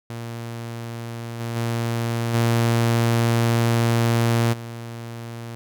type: tone with level steps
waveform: sawtooth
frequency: 116.54 Hz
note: A#2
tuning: in tune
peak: -26 / -22 / -18 / -13 / -28 dBFS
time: 0.1-5.55 s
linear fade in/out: 0 ms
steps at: 1.39 / 1.55 / 2.33 / 4.52 s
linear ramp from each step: 20 ms
effects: none